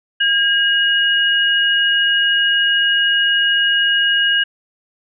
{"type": "tone pair together", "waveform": "sine", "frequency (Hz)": [1622.7, 2884], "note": ["G#6", "F#7"], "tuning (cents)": [-41, -45], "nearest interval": "minor seventh", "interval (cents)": 996, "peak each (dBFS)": -15, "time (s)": [0.2, 4.44], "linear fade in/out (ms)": 10, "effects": []}